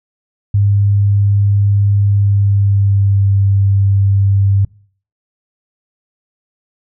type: tone with pitch glide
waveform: sine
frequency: 101 to 98.75 Hz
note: G#2 to G2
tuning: -48 to +13 cents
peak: -8 dBFS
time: 0.54-4.65 s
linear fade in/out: 5 ms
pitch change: -39 cents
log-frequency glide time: 2.09-3.34 s
effects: noise-tail reverb RT60 0.5 s tail -24 dB re dry